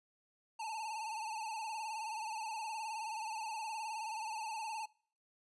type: tone with vibrato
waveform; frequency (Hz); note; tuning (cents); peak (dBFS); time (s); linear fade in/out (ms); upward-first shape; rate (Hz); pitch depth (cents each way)
square; 880; A5; 0; -40; 0.59-4.86; 10; sine; 19; 76
effects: noise-tail reverb RT60 0.5 s tail -24 dB re dry + resampled to 24000 Hz